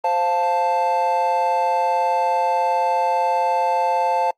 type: chord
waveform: triangle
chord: F major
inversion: second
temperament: equal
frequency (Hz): 523.3 / 698.5 / 880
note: C5 / F5 / A5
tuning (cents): 0 / 0 / 0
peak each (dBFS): -22 / -21 / -17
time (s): 0.04-4.31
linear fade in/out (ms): 5
effects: noise-tail reverb RT60 0.1 s tail -24 dB re dry + Opus 24 kbps